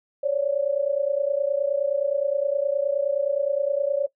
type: tone pair together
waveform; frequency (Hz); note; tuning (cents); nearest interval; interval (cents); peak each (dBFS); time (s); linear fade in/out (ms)
sine; 548 / 577.6; C#5 / D5; -20 / -29; minor second; 91; -23; 0.23-4.07; 10
effects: noise-tail reverb RT60 0.1 s tail -20 dB re dry